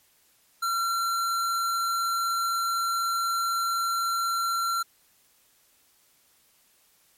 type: tone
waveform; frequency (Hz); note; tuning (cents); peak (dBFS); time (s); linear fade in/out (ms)
square; 1364; F6; -41; -25; 0.62-4.83; 10
effects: white hiss -63 dBFS RMS until 7.17 s + MP3 64 kbps